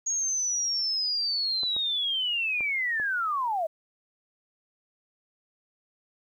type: linear sweep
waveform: sine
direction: down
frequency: 6645 to 612 Hz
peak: -25 dBFS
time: 0.06-3.67 s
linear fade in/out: 10 ms
type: clicks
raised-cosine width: 1 ms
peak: -27 dBFS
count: 4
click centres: 1.633 / 1.765 / 2.607 / 2.999 s
effects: 10-bit